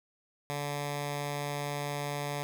10% pulse tone with notch filter, 144.6 Hz, D3, 27 cents flat, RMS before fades -35 dBFS, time 0.5-2.43 s, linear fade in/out 0 ms, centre 330 Hz, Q 1.5, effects none

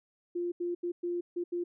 sine tone bursts at uneven times, 349.2 Hz, F4, in tune, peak -30 dBFS, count 6, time 0.35-0.52 / 0.6-0.75 / 0.83-0.92 / 1.03-1.21 / 1.36-1.44 / 1.52-1.64 s, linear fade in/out 10 ms, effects none

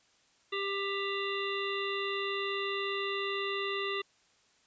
harmonic tone, 395.9 Hz, G4, 17 cents sharp, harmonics 1 / 3 / 5 / 7 / 9 / 10, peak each -35 / -38 / -39 / -39 / -41 / -46 dBFS, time 0.52-4.02 s, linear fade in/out 10 ms, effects white hiss -67 dBFS RMS until 4.66 s + resampled to 16000 Hz

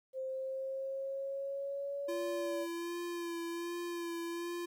sine tone with pitch glide, 525 to 572.5 Hz, C5 to D5, +6 to -44 cents, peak -36 dBFS, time 0.13-2.67 s, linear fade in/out 50 ms, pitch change +150 cents, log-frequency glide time 0.28-2.37 s
square tone with vibrato, 342.1 Hz, F4, 36 cents flat, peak -38 dBFS, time 2.08-4.66 s, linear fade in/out 10 ms, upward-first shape sine, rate 1.3 Hz, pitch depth 24 cents each way
effects 12-bit

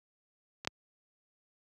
clicks, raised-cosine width 0.2 ms, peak -24 / -11 dBFS, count 2, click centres 0.649 / 0.674 s, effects high-pass 80 Hz 12 dB/octave

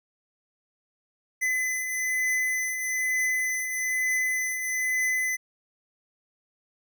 square beating tone pair, 2019 / 2020.1 Hz, B6 / B6, +38 / +39 cents, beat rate 1.1 Hz, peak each -35 / -26 dBFS, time 1.41-5.37 s, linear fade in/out 20 ms, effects none

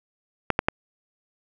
clicks, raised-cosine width 0.5 ms, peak -4 dBFS, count 3, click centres 0.503 / 0.591 / 0.685 s, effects none

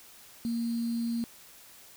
sine tone with sample-and-hold, 233.1 Hz, A#3, in tune, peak -28 dBFS, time 0.45-1.24 s, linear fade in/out 0 ms, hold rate 4410 Hz, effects white hiss -53 dBFS RMS until 1.96 s

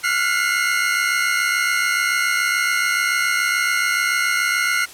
40% pulse tone cluster, 1384 / 1451 / 2036 / 2138 Hz, F6 / F#6 / C7 / C7, -16 / -34 / -48 / +37 cents, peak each -23 / -21 / -25 / -21 dBFS, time 0.03-4.86 s, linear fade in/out 20 ms, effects white hiss -40 dBFS RMS until 4.93 s + low-pass 12000 Hz 12 dB/octave

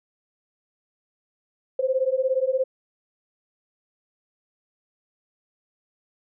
sine beating tone pair, 514 / 531 Hz, C5 / C5, -31 / +25 cents, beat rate 17 Hz, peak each -23 dBFS, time 1.79-2.64 s, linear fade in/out 5 ms, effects none

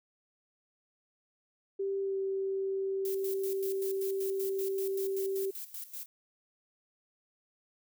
sine tone with pitch glide, 392 to 387.3 Hz, G4 to G4, 0 to -21 cents, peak -30 dBFS, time 1.79-5.51 s, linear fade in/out 10 ms, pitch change -21 cents, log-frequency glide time 2.01-2.17 s
violet noise with tremolo, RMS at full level -41 dBFS, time 3.05-6.06 s, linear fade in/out 2 ms, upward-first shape square, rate 5.2 Hz, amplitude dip 75%
effects none

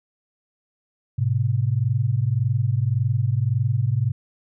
sine tone pair together, 107.12 / 128.9 Hz, A2 / C3, -46 / -26 cents, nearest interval minor third, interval 320 cents, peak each -21 dBFS, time 1.18-4.12 s, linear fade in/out 10 ms, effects none

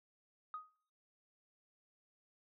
sine tone with exponential decay, 1250 Hz, D#6, 8 cents sharp, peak -38 dBFS, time 0.54-0.76 s, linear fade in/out 1 ms, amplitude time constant 46 ms, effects noise-tail reverb RT60 0.6 s tail -26 dB re dry + tanh soft clip ceiling -34 dBFS

